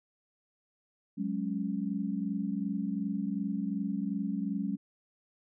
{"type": "chord", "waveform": "sine", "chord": "F# suspended second", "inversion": "none", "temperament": "equal", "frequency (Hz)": [185, 207.7, 277.2], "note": ["F#3", "G#3", "C#4"], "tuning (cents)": [0, 0, 0], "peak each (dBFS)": [-35, -33, -36], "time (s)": [1.17, 4.77], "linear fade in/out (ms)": 20, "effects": []}